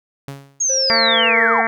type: tone with exponential decay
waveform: sawtooth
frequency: 138.59 Hz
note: C#3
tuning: in tune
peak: -22 dBFS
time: 0.28-0.68 s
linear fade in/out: 0 ms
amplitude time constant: 86 ms
type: linear sweep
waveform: sine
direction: down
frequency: 6645 to 651 Hz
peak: -15 dBFS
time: 0.6-1.62 s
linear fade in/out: 10 ms
type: tone with pitch glide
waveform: triangle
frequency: 532 to 465.8 Hz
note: C5 to A#4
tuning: +29 to -1 cents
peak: -20 dBFS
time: 0.69-1.6 s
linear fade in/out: 10 ms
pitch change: -230 cents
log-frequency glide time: 1.05-1.44 s
type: harmonic tone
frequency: 226.7 Hz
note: A#3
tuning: 48 cents flat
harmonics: 1 / 2 / 3 / 4 / 5 / 6 / 7 / 8 / 9 / 10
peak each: -27 / -28 / -23 / -25 / -25 / -26 / -24 / -22 / -23 / -28 dBFS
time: 0.9-1.67 s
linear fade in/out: 0 ms
effects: none